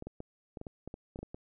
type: clicks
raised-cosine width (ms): 2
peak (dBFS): -28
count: 12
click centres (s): 0.024 / 0.07 / 0.204 / 0.572 / 0.614 / 0.668 / 0.876 / 0.941 / 1.159 / 1.19 / 1.23 / 1.345
effects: none